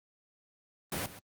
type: noise with echo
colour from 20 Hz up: pink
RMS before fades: -34 dBFS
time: 0.92-1.06 s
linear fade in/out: 2 ms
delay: 130 ms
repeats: 1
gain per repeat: -14 dB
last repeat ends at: 1.19 s
effects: high-pass 80 Hz 12 dB/octave + Opus 32 kbps